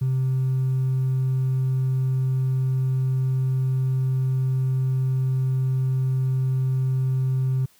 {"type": "tone with hard clipping", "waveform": "triangle", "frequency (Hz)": 130.81, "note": "C3", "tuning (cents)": 0, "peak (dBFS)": -19, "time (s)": [0.01, 7.66], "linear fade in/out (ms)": 10, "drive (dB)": 2, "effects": ["white hiss -58 dBFS RMS until 7.79 s"]}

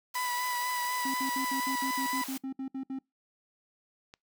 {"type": "high-pass noise", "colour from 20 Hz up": "white", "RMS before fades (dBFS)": -41, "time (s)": [0.14, 2.38], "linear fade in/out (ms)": 5, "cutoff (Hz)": 460, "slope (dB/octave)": 48}
{"type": "tone with vibrato", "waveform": "30% pulse", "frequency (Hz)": 987.8, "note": "B5", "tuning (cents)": 0, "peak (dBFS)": -28, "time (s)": [0.15, 2.24], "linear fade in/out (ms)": 5, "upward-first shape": "sine", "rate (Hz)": 4.1, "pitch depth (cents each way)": 22}
{"type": "tone bursts", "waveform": "triangle", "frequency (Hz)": 266.2, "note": "C4", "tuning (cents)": 30, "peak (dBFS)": -31, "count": 13, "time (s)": [1.05, 2.989], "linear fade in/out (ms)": 5, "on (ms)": 91, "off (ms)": 63}
{"type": "click", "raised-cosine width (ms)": 0.2, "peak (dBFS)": -31, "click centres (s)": 4.139}
{"effects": ["noise-tail reverb RT60 0.2 s tail -25 dB re dry"]}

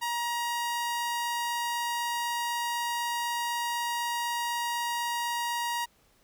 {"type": "tone", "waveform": "sawtooth", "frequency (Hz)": 948, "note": "A#5", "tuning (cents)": 29, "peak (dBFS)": -25, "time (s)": [0.01, 5.86], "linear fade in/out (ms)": 20, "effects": ["pink hiss -65 dBFS RMS until 6.23 s"]}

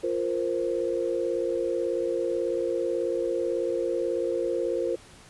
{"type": "chord", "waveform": "sine", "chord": "F suspended fourth", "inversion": "none", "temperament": "just", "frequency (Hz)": [349.2, 465.6, 523.8], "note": ["F4", "Bb4", "C5"], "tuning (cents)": [0, -2, 2], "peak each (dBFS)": -29, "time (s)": [0.03, 4.96], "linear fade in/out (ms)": 10, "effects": ["pink hiss -51 dBFS RMS until 5.29 s", "resampled to 24000 Hz"]}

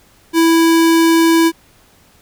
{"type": "tone", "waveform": "square", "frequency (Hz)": 329.6, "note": "E4", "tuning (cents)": 0, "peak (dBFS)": -9, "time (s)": [0.33, 1.52], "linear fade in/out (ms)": 50, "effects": ["pink hiss -50 dBFS RMS until 2.21 s"]}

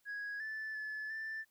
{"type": "tone with pitch steps", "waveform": "sine", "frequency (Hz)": [1659, 1751, 1726, 1769], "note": ["G#6", "A6", "A6", "A6"], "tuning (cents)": [-2, -9, -34, 9], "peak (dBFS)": -37, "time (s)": [0.05, 1.45], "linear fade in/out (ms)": 50, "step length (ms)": 350, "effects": ["tanh soft clip ceiling -37 dBFS", "white hiss -75 dBFS RMS until 1.5 s"]}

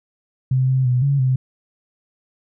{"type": "tone with pitch steps", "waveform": "sine", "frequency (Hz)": [129.9, 131, 124.8, 140, 129.6], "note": ["C3", "C3", "B2", "C#3", "C3"], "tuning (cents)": [-12, 2, 19, 18, -16], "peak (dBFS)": -14, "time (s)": [0.51, 1.36], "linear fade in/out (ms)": 5, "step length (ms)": 170, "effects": []}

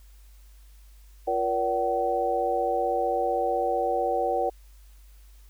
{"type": "tone cluster", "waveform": "sine", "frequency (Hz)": [347.9, 476.3, 572, 759], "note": ["F4", "A#4", "D5", "F#5"], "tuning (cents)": [-7, 37, -46, 44], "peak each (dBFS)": [-33, -28, -29, -26], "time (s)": [1.27, 4.5], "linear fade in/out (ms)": 10, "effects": ["added 50 Hz sine -48 dBFS peak until 5.49 s", "white hiss -62 dBFS RMS until 5.49 s"]}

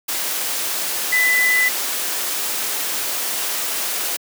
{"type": "tone in noise", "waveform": "sine", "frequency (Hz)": 2000, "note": "B6", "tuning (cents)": 21, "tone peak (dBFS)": -14, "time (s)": [1.12, 1.69], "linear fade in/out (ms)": 10, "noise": "white", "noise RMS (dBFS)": -23, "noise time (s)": [0.08, 4.17], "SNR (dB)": 6, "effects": ["high-pass 300 Hz 12 dB/octave"]}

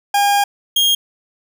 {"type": "tone pair in turn", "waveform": "40% pulse", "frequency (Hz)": [810, 3240], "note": ["G#5", "G#7"], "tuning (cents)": [-43, -43], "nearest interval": "2 octaves", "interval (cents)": 2400, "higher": "second", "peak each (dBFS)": -11, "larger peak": "neither", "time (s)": [[0.14, 0.44], [0.76, 0.95]], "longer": "first", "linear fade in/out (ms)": 5, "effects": []}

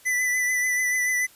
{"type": "tone with vibrato", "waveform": "square", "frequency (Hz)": 1993, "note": "B6", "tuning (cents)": 15, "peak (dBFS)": -22, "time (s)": [0.05, 1.27], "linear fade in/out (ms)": 20, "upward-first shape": "sine", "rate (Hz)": 6.9, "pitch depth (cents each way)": 24, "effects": ["white hiss -53 dBFS RMS until 1.35 s", "resampled to 32000 Hz"]}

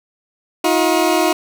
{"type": "tone pair together", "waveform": "20% pulse", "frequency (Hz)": [318.2, 357.2], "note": ["D#4", "F4"], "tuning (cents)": [39, 39], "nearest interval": "major second", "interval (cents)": 200, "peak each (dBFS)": -11, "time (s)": [0.64, 1.33], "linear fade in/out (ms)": 5, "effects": []}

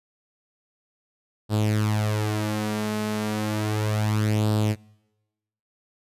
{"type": "tone with flanger", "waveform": "sawtooth", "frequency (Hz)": 106.7, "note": "G#2", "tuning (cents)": 47, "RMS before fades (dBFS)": -24, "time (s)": [1.49, 4.76], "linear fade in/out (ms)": 50, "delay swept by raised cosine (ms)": [0.23, 4.63], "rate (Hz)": 0.33, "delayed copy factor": 0.65, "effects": ["noise-tail reverb RT60 1.0 s tail -25 dB re dry", "resampled to 32000 Hz"]}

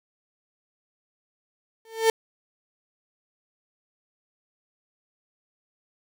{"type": "tone with exponential growth", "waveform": "35% pulse", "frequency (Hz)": 448.2, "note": "A4", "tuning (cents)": 32, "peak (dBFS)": -12, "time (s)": [1.85, 2.1], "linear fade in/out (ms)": 2, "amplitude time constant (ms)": 54, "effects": []}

